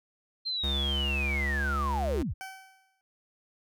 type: linear sweep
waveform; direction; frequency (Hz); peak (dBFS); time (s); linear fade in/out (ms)
sine; down; 4186 to 30.47; -29; 0.45-2.34; 20
type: tone with pitch glide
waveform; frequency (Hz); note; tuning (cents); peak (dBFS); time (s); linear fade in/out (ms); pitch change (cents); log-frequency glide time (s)
square; 69.3 to 70.67; C#2 to C#2; 0 to +34; -30; 0.63-2.23; 10; +34; 0.99-2.06
type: tone with exponential decay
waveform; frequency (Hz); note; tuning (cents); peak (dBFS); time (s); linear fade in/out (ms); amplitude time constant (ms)
20% pulse; 765; G5; -42; -31; 2.41-3.01; 0; 130
effects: none